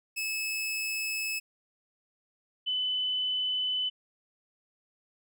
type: tone pair in turn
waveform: sawtooth / sine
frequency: 2597 / 3011 Hz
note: E7 / F#7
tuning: -26 / +30 cents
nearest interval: minor third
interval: 256 cents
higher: second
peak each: -27 dBFS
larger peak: neither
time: 0.16-1.4 / 2.66-3.9 s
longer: neither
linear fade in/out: 20 ms
effects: none